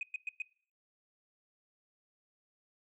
sine tone bursts, 2505 Hz, D#7, 11 cents sharp, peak -33 dBFS, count 4, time 0.01-0.42 s, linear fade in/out 2 ms, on 20 ms, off 110 ms, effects noise-tail reverb RT60 0.5 s tail -24 dB re dry + tanh soft clip ceiling -30 dBFS

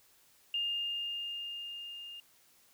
sine tone with level ramp, 2818 Hz, F7, 15 cents sharp, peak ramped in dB -30 to -44 dBFS, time 0.54-2.2 s, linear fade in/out 2 ms, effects white hiss -65 dBFS RMS until 2.73 s

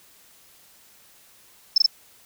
sine tone bursts, 5274 Hz, E8, in tune, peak -11 dBFS, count 3, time 1.76-1.862 s, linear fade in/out 5 ms, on 20 ms, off 21 ms, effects tanh soft clip ceiling -8 dBFS + white hiss -54 dBFS RMS until 2.25 s

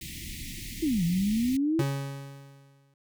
pink band-stop noise, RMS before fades -39 dBFS, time 0.01-1.57 s, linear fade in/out 5 ms, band 340 to 1900 Hz, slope 96 dB/octave
sine exponential two-way sweep, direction down then up, 343.1 to 164.81 to 343.1 Hz, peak -23 dBFS, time 0.82-1.82 s, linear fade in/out 10 ms, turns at 1.04 s
40% pulse tone with exponential decay, 138.59 Hz, C#3, in tune, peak -23 dBFS, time 1.79-2.94 s, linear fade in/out 2 ms, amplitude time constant 250 ms
effects none

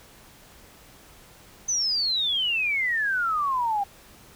sine exponential sweep, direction down, 6210 to 784 Hz, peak -22 dBFS, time 1.68-3.84 s, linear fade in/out 10 ms, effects pink hiss -51 dBFS RMS until 4.35 s

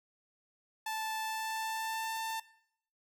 sawtooth tone with pitch glide, 878 to 892.8 Hz, A5 to A5, -4 to +25 cents, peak -31 dBFS, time 0.86-2.4 s, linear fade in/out 5 ms, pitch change +29 cents, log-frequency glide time 1.2-2.15 s, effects noise-tail reverb RT60 0.7 s tail -19 dB re dry

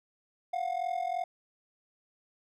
triangle ring-modulated tone, 715 Hz, F5, 41 cents sharp, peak -25 dBFS, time 0.53-1.24 s, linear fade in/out 5 ms, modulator 21.5 Hz, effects none

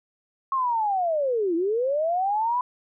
sine linear two-way sweep, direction down then up, 1092 to 322.1 to 1008 Hz, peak -21 dBFS, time 0.52-2.61 s, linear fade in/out 2 ms, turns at 1.55 s, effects none

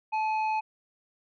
sine tone pair together, 869.8 / 2519 Hz, A5 / D#7, -20 / +21 cents, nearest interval octave + tritone, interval 1841 cents, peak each -24 / -34 dBFS, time 0.12-0.61 s, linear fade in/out 20 ms, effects tanh soft clip ceiling -22 dBFS

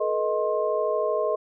sine tone cluster, 430.7 / 483.5 / 625 / 1063 Hz, A4 / B4 / D#5 / C6, -37 / -37 / +8 / +27 cents, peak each -27 / -29 / -25 / -31 dBFS, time 0-1.36 s, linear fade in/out 10 ms, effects none

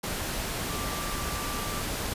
sine tone in noise, 1174.7 Hz, D6, in tune, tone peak -38 dBFS, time 0.69-1.82 s, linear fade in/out 10 ms, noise pink, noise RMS -32 dBFS, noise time 0.03-2.14 s, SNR -9 dB, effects resampled to 32000 Hz

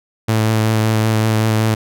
sawtooth tone with vibrato, 110 Hz, A2, in tune, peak -9 dBFS, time 0.28-1.75 s, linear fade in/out 10 ms, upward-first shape sine, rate 5.3 Hz, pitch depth 16 cents each way, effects none

